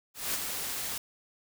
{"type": "noise with ADSR envelope", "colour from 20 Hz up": "white", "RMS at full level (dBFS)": -30, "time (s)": [0.14, 0.98], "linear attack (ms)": 200, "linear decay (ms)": 27, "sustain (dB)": -5, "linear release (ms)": 4, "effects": []}